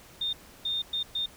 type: tone bursts at uneven times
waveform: sine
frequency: 3642 Hz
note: A#7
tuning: 41 cents flat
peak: -27 dBFS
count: 4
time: 0.21-0.33 / 0.65-0.82 / 0.93-1.03 / 1.15-1.26 s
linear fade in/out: 5 ms
effects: pink hiss -52 dBFS RMS until 1.36 s